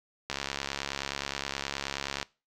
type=click train; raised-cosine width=0.2 ms; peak=-14 dBFS; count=135; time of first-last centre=0.3-2.228 s; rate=69.5 Hz; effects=noise-tail reverb RT60 0.3 s tail -22 dB re dry